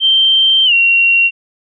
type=tone with pitch glide; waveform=sine; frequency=3136 to 2746 Hz; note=G7 to F7; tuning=0 to -30 cents; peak=-7 dBFS; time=0-1.31 s; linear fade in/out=50 ms; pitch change=-230 cents; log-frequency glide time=0.65-0.73 s; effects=none